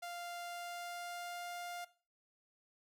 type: tone with pitch glide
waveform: sawtooth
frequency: 697 to 702.3 Hz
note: F5 to F5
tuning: -4 to +10 cents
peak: -39 dBFS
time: 0.02-1.85 s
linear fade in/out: 10 ms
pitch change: +14 cents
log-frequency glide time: 0.43-1.49 s
effects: noise-tail reverb RT60 0.4 s tail -18 dB re dry